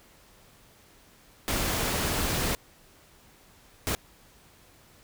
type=noise bursts at uneven times; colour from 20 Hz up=pink; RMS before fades=-28 dBFS; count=2; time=1.48-2.55 / 3.87-3.95 s; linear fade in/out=0 ms; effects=pink hiss -57 dBFS RMS until 5.03 s